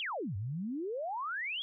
sine exponential two-way sweep, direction down then up, 3400 to 92.2 to 3400 Hz, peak -34 dBFS, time 0-1.62 s, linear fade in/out 0 ms, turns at 0.36 s, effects none

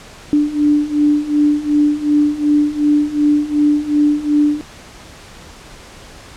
sine beating tone pair, 293.7 / 296.4 Hz, D4 / D4, 0 / +16 cents, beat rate 2.7 Hz, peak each -16 / -13 dBFS, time 0.33-4.61 s, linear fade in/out 0 ms, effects pink hiss -38 dBFS RMS until 6.36 s + low-pass 8000 Hz 12 dB/octave

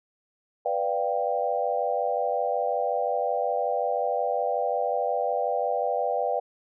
sine chord, G dominant seventh, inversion first, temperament equal, 493.9 / 587.3 / 698.5 / 784 Hz, B4 / D5 / F5 / G5, 0 / 0 / 0 / 0 cents, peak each -29 dBFS, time 0.65-6.4 s, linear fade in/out 10 ms, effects none

